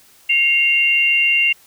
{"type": "tone pair together", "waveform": "sine", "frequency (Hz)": [2144, 2773], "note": ["C7", "F7"], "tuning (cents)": [42, -13], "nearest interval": "major third", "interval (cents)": 445, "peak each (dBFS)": [-19, -13], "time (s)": [0.29, 1.53], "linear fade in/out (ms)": 10, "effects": ["white hiss -50 dBFS RMS until 1.66 s"]}